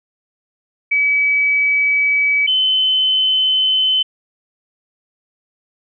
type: tone pair in turn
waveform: sine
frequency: 2284 / 3049 Hz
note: D7 / G7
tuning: -49 / -49 cents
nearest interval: perfect fourth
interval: 500 cents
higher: second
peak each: -12 dBFS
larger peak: neither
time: 0.91-2.47 / 2.47-4.03 s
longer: neither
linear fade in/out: 10 ms
effects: none